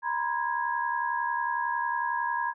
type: tone cluster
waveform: sine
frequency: 950 / 1021 / 1654 Hz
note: A#5 / C6 / G#6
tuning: +33 / -43 / -8 cents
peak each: -29 / -32 / -32 dBFS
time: 0.02-2.54 s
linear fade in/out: 50 ms
effects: none